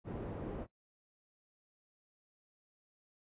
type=low-pass noise; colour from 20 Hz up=white; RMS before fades=-42 dBFS; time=0.04-0.67 s; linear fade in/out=50 ms; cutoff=390 Hz; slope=12 dB/octave; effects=noise-tail reverb RT60 0.1 s tail -17 dB re dry + resampled to 8000 Hz